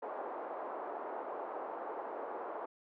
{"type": "band-pass noise", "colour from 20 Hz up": "white", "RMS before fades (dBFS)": -42, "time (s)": [0.02, 2.66], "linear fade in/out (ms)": 10, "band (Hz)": [370, 980], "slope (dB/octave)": 24, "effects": []}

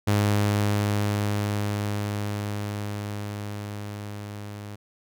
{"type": "tone with level ramp", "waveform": "sawtooth", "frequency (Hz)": 103.2, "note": "G#2", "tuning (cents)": -10, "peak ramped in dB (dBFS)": [-15, -32], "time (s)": [0.07, 4.76], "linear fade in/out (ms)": 10, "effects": []}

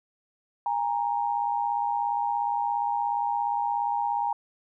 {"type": "tone pair together", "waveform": "sine", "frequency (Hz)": [816, 933.1], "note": ["G#5", "A#5"], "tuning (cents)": [-31, 1], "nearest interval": "major second", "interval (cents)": 232, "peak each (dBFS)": -27, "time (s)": [0.66, 4.33], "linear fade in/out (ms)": 2, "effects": []}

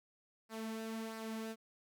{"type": "tone with flanger", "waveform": "sawtooth", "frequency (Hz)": 222.6, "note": "A3", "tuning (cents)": 20, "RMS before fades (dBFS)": -43, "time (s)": [0.49, 1.56], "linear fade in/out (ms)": 50, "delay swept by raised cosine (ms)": [0.29, 3.59], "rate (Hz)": 1.5, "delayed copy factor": -0.5, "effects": []}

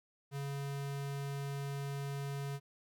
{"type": "tone", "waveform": "square", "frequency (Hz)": 140, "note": "C#3", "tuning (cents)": 18, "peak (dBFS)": -38, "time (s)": [0.31, 2.6], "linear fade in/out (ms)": 50, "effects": ["13-bit"]}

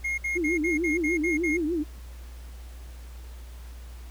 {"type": "tone bursts", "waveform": "triangle", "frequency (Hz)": 2145, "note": "C7", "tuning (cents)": 42, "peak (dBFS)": -24, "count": 8, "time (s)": [0.04, 1.573], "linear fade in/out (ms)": 10, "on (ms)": 140, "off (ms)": 59}
{"type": "tone with vibrato", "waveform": "sine", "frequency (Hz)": 324.8, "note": "E4", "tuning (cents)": -26, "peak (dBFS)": -24, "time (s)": [0.35, 1.84], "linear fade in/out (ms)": 20, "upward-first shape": "triangle", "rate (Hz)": 6.7, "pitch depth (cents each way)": 200}
{"effects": ["added 60 Hz sine -39 dBFS peak until 4.1 s", "pink hiss -53 dBFS RMS until 4.1 s"]}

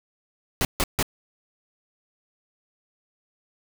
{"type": "noise bursts", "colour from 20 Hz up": "pink", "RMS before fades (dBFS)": -22, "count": 3, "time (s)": [0.61, 1.027], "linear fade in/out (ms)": 0, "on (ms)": 39, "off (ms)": 150, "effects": []}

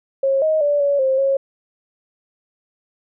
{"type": "tone with pitch steps", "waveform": "sine", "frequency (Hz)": [542, 627, 581, 567, 529, 545], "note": ["C#5", "D#5", "D5", "C#5", "C5", "C#5"], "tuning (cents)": [-39, 13, -19, 39, 19, -29], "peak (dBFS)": -14, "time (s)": [0.23, 1.37], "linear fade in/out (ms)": 5, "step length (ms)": 190, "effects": []}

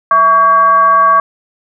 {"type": "tone with frequency modulation", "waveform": "sine", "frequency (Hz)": 1128, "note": "C#6", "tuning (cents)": 30, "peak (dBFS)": -5, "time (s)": [0.11, 1.2], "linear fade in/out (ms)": 2, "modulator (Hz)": 472, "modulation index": 0.47, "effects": []}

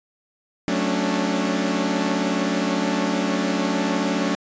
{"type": "chord", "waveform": "sawtooth", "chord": "D major seventh", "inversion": "first", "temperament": "equal with one note detuned", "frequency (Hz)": [185, 220, 274.2, 293.7], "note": ["F#3", "A3", "C#4", "D4"], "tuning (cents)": [0, 0, -19, 0], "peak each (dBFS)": -22, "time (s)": [0.68, 4.35], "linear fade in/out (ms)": 0, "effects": ["resampled to 16000 Hz"]}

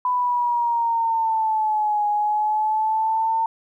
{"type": "exponential two-way sweep", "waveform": "sine", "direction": "down then up", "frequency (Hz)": [1000, 830.6, 905], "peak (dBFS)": -18, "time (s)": [0.05, 3.46], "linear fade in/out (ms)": 2, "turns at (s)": 2.07, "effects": ["10-bit"]}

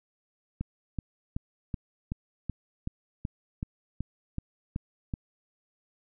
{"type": "click train", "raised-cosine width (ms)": 5, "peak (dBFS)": -19, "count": 13, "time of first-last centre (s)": [0.61, 5.138], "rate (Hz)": 2.65, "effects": []}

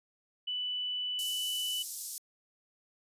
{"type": "tone", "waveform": "sine", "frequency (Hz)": 2980, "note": "F#7", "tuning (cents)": 12, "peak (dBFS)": -32, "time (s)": [0.47, 1.83], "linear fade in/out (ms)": 10}
{"type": "band-pass noise", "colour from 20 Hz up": "white", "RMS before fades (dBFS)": -41, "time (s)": [1.19, 2.18], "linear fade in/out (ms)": 0, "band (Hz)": [5200, 13000], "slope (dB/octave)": 24}
{"effects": ["resampled to 32000 Hz"]}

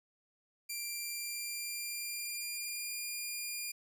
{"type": "tone with pitch glide", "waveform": "10% pulse", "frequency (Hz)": [2369, 2410], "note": ["D7", "D7"], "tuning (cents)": [14, 44], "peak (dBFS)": -29, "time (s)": [0.69, 3.72], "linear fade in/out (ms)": 10, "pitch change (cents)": 30, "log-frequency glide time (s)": [0.87, 3.01], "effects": []}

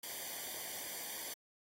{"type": "noise with comb filter", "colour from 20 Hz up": "white", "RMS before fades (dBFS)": -44, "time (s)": [0.03, 1.34], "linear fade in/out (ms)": 5, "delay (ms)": 0.75, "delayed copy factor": -0.75, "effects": ["AAC 48 kbps"]}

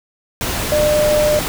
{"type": "tone in noise", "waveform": "sine", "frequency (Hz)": 600, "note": "D5", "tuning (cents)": 37, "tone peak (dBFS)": -12, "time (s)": [0.72, 1.39], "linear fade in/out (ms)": 0, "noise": "pink", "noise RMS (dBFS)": -21, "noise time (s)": [0.41, 1.48], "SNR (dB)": 6, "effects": []}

